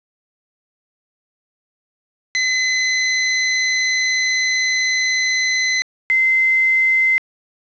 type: tone pair in turn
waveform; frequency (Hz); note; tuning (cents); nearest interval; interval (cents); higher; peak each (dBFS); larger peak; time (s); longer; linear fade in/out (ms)
sawtooth / sine; 2031 / 2068; B6 / C7; +48 / -21; unison; 31; second; -12; neither; 2.35-5.82 / 6.1-7.18; first; 0
effects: resampled to 16000 Hz + 7-bit